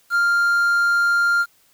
triangle tone with quantisation, 1396.9 Hz, F6, in tune, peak -13 dBFS, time 0.1-1.46 s, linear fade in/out 50 ms, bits 7, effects white hiss -58 dBFS RMS until 1.73 s

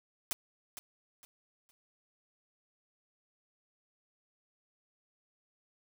white noise with echo, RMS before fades -34 dBFS, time 0.31-0.33 s, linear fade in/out 0 ms, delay 460 ms, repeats 3, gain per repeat -11 dB, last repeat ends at 1.71 s, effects none

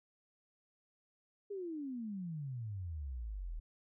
sine exponential sweep, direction down, 415.3 to 37.6 Hz, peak -39 dBFS, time 1.5-3.6 s, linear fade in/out 10 ms, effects none

